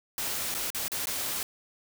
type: noise with dropouts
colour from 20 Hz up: white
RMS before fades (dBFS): -32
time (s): 0.18-1.43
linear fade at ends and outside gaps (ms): 1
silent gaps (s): 0.542-0.548 / 0.703-0.747 / 0.881-0.918 / 1.057-1.07
effects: none